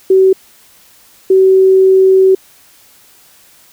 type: tone pair in turn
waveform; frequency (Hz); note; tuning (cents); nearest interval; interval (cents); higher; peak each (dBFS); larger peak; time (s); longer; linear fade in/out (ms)
sine; 380 / 380; F#4 / F#4; +46 / +46; unison; 0; neither; -4; neither; 0.1-0.33 / 1.3-2.35; second; 5
effects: white hiss -45 dBFS RMS until 3.72 s